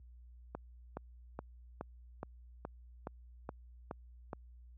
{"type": "click train", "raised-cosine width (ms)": 1, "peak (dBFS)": -26, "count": 10, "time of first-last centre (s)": [0.55, 4.332], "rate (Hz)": 2.38, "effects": ["added 60 Hz sine -47 dBFS peak until 4.77 s", "high-pass 80 Hz 12 dB/octave"]}